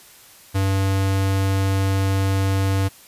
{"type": "tone", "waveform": "square", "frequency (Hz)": 96.9, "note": "G2", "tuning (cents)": -20, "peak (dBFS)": -18, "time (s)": [0.54, 2.89], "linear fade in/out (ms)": 20, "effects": ["white hiss -47 dBFS RMS until 3.07 s", "resampled to 32000 Hz"]}